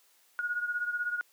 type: beating tone pair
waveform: sine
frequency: 1442 / 1458 Hz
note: F#6 / F#6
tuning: -45 / -26 cents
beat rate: 16 Hz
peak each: -31 / -36 dBFS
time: 0.39-1.21 s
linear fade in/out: 0 ms
effects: white hiss -65 dBFS RMS until 1.32 s + high-pass 400 Hz 12 dB/octave